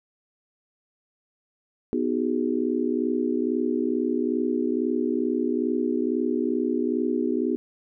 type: chord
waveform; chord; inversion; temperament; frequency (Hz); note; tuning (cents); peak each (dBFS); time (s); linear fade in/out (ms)
sine; G# minor seventh; first; just; 249.2 / 311.5 / 373.8 / 415.3; B3 / D#4 / F#4 / G#4; +16 / +2 / +18 / 0; -26 / -27 / -28 / -30; 1.93-7.56; 0
effects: none